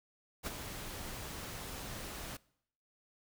pink noise with ADSR envelope, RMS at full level -37 dBFS, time 0.43-2.37 s, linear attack 37 ms, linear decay 20 ms, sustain -7 dB, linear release 6 ms, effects noise-tail reverb RT60 0.7 s tail -23 dB re dry

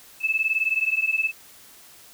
sine beating tone pair, 2604 / 2623 Hz, E7 / E7, -22 / -9 cents, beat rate 19 Hz, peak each -24 / -23 dBFS, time 0.2-1.32 s, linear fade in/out 50 ms, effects white hiss -49 dBFS RMS until 2.13 s

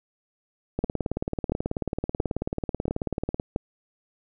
two click trains, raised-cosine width 2 ms, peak -13 / -11 dBFS, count 49 / 5, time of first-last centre 0.79-3.399 / 0.84-3.561 s, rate 18.4 / 1.47 Hz, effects none

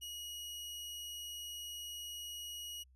sawtooth tone, 2900 Hz, F#7, 35 cents flat, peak -40 dBFS, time 0.01-2.84 s, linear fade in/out 20 ms, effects added 64 Hz sine -62 dBFS peak until 2.95 s + resampled to 32000 Hz

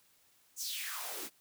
white noise with high-pass filter sweep, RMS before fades -40 dBFS, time 0.56-1.3 s, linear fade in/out 50 ms, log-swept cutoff 7300 to 230 Hz, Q 4, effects white hiss -68 dBFS RMS until 1.4 s

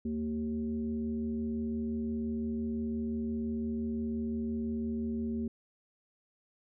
sine tone with frequency modulation, 229.6 Hz, A#3, 26 cents flat, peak -31 dBFS, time 0.05-5.48 s, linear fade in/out 5 ms, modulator 155 Hz, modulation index 0.61, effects none

